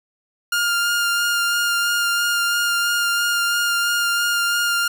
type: tone with vibrato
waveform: sawtooth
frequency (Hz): 1407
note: F6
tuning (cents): +12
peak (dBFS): -14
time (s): 0.52-4.88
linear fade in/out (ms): 5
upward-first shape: sine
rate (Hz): 3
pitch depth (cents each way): 13
effects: none